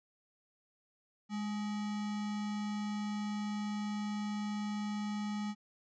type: tone with sample-and-hold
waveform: sine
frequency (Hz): 207.7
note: G#3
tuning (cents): 0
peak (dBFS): -34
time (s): 1.29-5.55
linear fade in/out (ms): 50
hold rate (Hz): 1050
effects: resampled to 16000 Hz